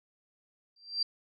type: tone with exponential growth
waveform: sine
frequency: 4712 Hz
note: D8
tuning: 5 cents sharp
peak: -24 dBFS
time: 0.76-1.03 s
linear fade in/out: 5 ms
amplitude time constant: 57 ms
effects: none